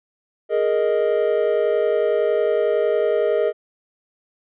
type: chord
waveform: triangle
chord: Ab suspended second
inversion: none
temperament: equal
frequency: 415.3 / 466.2 / 622.3 Hz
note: Ab4 / Bb4 / Eb5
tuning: 0 / 0 / 0 cents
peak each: -19 dBFS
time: 0.49-3.53 s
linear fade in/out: 50 ms
effects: resampled to 8000 Hz